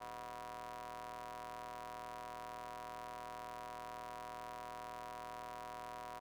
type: ring-modulated tone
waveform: sawtooth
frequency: 116.54 Hz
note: A#2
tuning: in tune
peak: -39 dBFS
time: 0-6.2 s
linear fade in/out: 20 ms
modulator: 853 Hz
effects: none